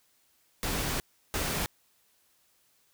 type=noise bursts at uneven times; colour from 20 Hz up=pink; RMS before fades=-31 dBFS; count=2; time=0.63-1 / 1.34-1.66 s; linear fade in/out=0 ms; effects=white hiss -68 dBFS RMS until 2.93 s